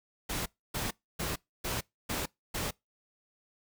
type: noise bursts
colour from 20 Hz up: pink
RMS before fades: -34 dBFS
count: 6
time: 0.29-2.71 s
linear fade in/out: 10 ms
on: 170 ms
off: 280 ms
effects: noise-tail reverb RT60 0.2 s tail -25 dB re dry